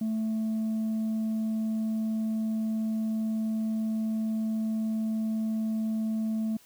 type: tone with tanh clipping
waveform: triangle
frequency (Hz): 220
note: A3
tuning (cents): 0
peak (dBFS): -27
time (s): 0.01-6.57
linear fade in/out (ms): 5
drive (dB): 7
effects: white hiss -58 dBFS RMS until 6.65 s